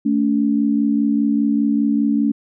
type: tone pair together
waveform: sine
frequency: 220 / 285 Hz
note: A3 / C#4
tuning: 0 / +48 cents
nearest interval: major third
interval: 448 cents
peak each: -17 dBFS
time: 0.05-2.32 s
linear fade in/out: 10 ms
effects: none